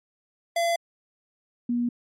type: tone pair in turn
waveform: square / sine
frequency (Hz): 680 / 240.4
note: F5 / B3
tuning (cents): -46 / -46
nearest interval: octave + tritone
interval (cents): 1800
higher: first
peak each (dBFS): -22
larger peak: neither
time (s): 0.56-0.76 / 1.69-1.89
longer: neither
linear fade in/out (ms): 5
effects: low-pass 11000 Hz 12 dB/octave + MP3 96 kbps